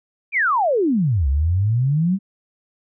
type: exponential two-way sweep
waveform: sine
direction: down then up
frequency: 2489 to 65.41 to 200.7 Hz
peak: -15 dBFS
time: 0.32-2.19 s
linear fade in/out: 50 ms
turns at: 1.28 s
effects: none